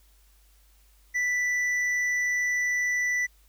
sine tone with hard clipping, 1975.5 Hz, B6, in tune, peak -25 dBFS, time 1.14-3.27 s, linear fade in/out 20 ms, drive 5 dB, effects added 50 Hz sine -57 dBFS peak until 3.48 s + white hiss -64 dBFS RMS until 3.48 s

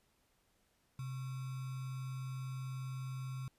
sine tone with sample-and-hold, 130.6 Hz, C3, 3 cents flat, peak -39 dBFS, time 0.99-3.48 s, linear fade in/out 2 ms, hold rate 1225 Hz, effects pink hiss -75 dBFS RMS until 3.58 s + resampled to 32000 Hz

